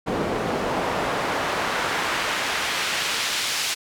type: noise with band-pass filter sweep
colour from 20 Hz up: pink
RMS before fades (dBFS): -25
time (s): 0.06-3.75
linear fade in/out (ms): 20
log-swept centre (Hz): 420 to 4500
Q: 0.72
effects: none